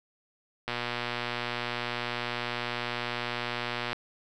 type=click train; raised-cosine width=0.3 ms; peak=-15 dBFS; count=391; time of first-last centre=0.68-3.93 s; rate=120 Hz; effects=none